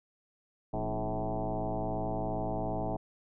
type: tone with frequency modulation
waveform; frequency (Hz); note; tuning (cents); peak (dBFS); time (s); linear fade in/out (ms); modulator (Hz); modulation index
sine; 311.3; D#4; +1; -30; 0.73-2.97; 10; 112; 4.6
effects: none